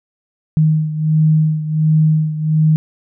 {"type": "beating tone pair", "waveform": "sine", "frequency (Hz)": [155.56, 156.96], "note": ["D#3", "D#3"], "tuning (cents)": [0, 15], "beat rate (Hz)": 1.4, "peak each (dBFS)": [-12, -17], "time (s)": [0.57, 2.76], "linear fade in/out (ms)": 0, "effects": []}